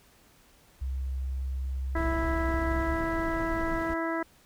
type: tone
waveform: sine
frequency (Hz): 65.9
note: C2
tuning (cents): +13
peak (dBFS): -29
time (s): 0.81-2.96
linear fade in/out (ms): 10
type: harmonic tone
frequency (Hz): 329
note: E4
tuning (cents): -3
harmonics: 1 / 2 / 3 / 4 / 5 / 6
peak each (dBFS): -31 / -34 / -36 / -37 / -38 / -39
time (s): 1.95-4.23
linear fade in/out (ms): 5
type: noise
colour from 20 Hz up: brown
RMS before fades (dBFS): -36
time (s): 1.96-3.94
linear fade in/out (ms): 5
effects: pink hiss -60 dBFS RMS until 4.45 s